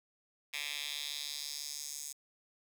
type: tone with high-pass filter sweep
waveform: 10% pulse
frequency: 146 Hz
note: D3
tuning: 10 cents flat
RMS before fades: -41 dBFS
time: 0.53-2.13 s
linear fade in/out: 10 ms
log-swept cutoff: 2600 to 7100 Hz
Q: 2.3
effects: none